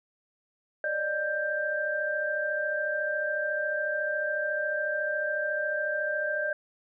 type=tone cluster; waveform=sine; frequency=574 / 608 / 1577 Hz; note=D5 / D#5 / G6; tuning=-40 / -40 / +10 cents; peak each=-36 / -31 / -29 dBFS; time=0.84-6.53 s; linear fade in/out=2 ms; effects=none